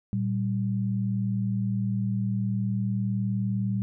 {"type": "tone pair together", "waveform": "sine", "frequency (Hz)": [115.19, 194.9], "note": ["A#2", "G3"], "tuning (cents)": [-20, -10], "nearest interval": "major sixth", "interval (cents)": 910, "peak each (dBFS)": -27, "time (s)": [0.13, 3.82], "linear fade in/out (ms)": 0, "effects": []}